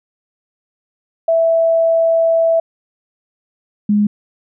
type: tone pair in turn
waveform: sine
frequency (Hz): 659 / 207.6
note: E5 / G#3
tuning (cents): -1 / 0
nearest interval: octave + minor sixth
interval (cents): 1999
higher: first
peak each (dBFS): -10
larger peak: neither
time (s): 1.28-2.6 / 3.89-4.07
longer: first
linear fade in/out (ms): 5
effects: none